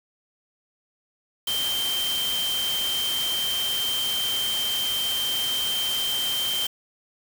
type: tone in noise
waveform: sine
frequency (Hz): 3136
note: G7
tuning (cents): 0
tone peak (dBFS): -24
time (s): 1.47-6.67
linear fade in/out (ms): 5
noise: white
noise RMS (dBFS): -31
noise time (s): 1.47-6.67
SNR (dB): +4
effects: none

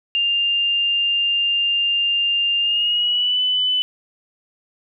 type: tone with pitch glide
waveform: sine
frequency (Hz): 2800 to 3001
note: F7 to F#7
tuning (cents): +4 to +24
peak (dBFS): -16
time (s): 0.15-3.82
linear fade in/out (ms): 0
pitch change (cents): +120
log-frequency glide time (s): 2.6-3.42
effects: none

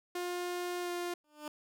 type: tone with pitch glide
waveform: sawtooth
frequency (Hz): 354.9 to 351.2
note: F4 to F4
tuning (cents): +28 to +10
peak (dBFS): -31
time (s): 0.15-1.14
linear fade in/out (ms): 5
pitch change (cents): -18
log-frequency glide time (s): 0.81-0.91
type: tone with exponential growth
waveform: 15% pulse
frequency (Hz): 299.7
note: D4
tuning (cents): +35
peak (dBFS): -31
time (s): 1.24-1.48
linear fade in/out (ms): 2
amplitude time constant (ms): 51
effects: none

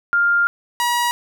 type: tone pair in turn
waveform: sine / sawtooth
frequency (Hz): 1401 / 960.6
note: F6 / B5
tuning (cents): +5 / -48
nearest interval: perfect fifth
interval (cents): 653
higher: first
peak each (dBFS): -13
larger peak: neither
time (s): 0.13-0.47 / 0.8-1.11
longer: first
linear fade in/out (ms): 0
effects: none

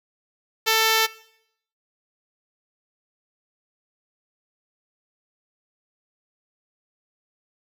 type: tone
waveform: 5% pulse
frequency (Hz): 443.8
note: A4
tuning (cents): +15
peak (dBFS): -6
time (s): 0.66-1.07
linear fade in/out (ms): 20
effects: noise-tail reverb RT60 0.7 s tail -19 dB re dry

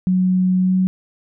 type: tone with pitch glide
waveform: sine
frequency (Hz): 184.4 to 186.22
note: F#3 to F#3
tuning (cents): -6 to +11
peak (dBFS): -13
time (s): 0.07-0.87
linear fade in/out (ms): 0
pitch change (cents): +17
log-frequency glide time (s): 0.6-0.75
effects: none

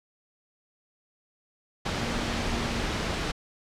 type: tone in noise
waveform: sine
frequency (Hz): 233.1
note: A#3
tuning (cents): 0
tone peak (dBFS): -35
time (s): 1.98-2.81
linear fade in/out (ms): 10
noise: pink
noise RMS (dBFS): -29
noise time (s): 1.85-3.32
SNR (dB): -9
effects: low-pass 5000 Hz 12 dB/octave

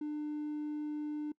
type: tone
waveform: triangle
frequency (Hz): 299.5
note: D4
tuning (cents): +34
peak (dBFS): -32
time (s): 0.01-1.32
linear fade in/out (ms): 5
effects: noise-tail reverb RT60 0.1 s tail -25 dB re dry + tanh soft clip ceiling -30 dBFS

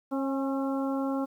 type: harmonic tone with a mistuned harmonic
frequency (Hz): 270.6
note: C#4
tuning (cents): -42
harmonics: 1 / 2 / 3 / 4 / 5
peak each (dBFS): -28 / -34 / -38 / -40 / -42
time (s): 0.11-1.26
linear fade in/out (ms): 20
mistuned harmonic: 3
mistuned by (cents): +25
effects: 10-bit

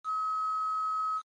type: tone with quantisation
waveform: sine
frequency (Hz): 1278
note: D#6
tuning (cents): +46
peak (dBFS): -28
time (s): 0.04-1.22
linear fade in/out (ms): 50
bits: 8
effects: low-pass 6000 Hz 12 dB/octave + MP3 48 kbps

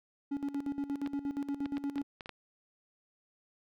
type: tone with tremolo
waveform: triangle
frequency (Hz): 281.6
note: C#4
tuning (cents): +27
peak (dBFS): -29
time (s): 0.31-2.03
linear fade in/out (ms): 10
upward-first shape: square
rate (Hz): 8.5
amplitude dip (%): 75
type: clicks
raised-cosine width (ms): 0.3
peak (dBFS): -27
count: 7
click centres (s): 1.062 / 1.657 / 1.77 / 1.981 / 2.208 / 2.259 / 2.293
effects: none

